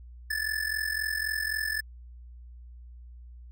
square ring-modulated tone, 1742 Hz, A6, 18 cents flat, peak -26 dBFS, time 0.3-1.81 s, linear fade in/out 5 ms, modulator 21.9 Hz, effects added 60 Hz sine -44 dBFS peak until 3.51 s

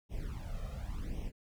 brown noise with flanger, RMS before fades -39 dBFS, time 0.09-1.32 s, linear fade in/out 50 ms, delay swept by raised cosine 0.33 to 1.63 ms, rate 0.9 Hz, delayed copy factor +0.95, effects none

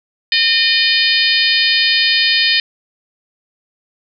harmonic tone, 610 Hz, D#5, 34 cents flat, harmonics 3 / 4 / 5 / 6 / 7 / 8, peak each -18 / -18 / -18 / -18 / -18 / -18 dBFS, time 0.32-2.6 s, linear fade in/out 2 ms, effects none

